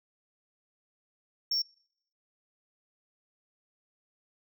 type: tone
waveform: sine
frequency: 5470 Hz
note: F8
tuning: 37 cents flat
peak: -24 dBFS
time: 1.51-1.62 s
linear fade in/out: 5 ms
effects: noise-tail reverb RT60 0.7 s tail -26 dB re dry + tanh soft clip ceiling -25 dBFS